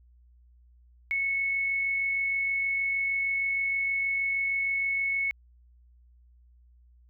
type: tone with amplitude modulation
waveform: sine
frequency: 2203 Hz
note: C#7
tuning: 11 cents flat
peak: -24 dBFS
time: 1.11-5.31 s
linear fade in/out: 0 ms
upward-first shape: sine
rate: 46.4 Hz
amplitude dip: 25%
effects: added 60 Hz sine -55 dBFS peak until 7.09 s